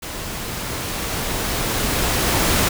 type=noise with level ramp; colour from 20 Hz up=pink; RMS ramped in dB=-30 to -17 dBFS; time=0.02-2.69 s; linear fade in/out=10 ms; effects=none